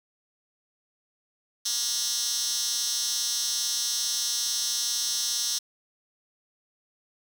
10% pulse tone with high-pass filter, 237.7 Hz, A#3, 34 cents sharp, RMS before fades -28 dBFS, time 1.65-5.59 s, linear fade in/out 10 ms, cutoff 5000 Hz, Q 4.2, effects 8-bit

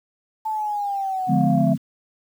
sine linear sweep, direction down, 880 to 659 Hz, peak -22 dBFS, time 0.45-1.74 s, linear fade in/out 10 ms
sine chord, D diminished seventh, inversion none, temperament just, 146.83 / 176.2 / 211.4 / 253.7 Hz, D3 / F3 / Ab3 / Cb4, 0 / +16 / +31 / +47 cents, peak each -21 dBFS, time 1.27-1.78 s, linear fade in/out 50 ms
effects tanh soft clip ceiling -5 dBFS + 8-bit

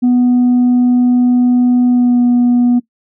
sine tone with pitch glide, 246.8 to 243.5 Hz, B3 to B3, -1 to -24 cents, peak -5 dBFS, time 0.02-2.8 s, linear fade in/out 20 ms, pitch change -23 cents, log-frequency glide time 1.88-2.21 s, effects noise-tail reverb RT60 0.1 s tail -19 dB re dry + tanh soft clip ceiling -6 dBFS

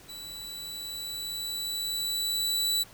sawtooth tone with level ramp, 3951 Hz, B7, in tune, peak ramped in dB -37 to -21 dBFS, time 0.08-2.84 s, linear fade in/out 20 ms, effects pink hiss -52 dBFS RMS until 2.93 s

